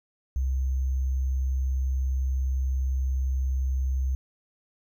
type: tone with sample-and-hold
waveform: sine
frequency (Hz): 65.7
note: C2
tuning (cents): +8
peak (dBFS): -23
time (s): 0.36-4.15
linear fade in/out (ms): 0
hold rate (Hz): 6300
effects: none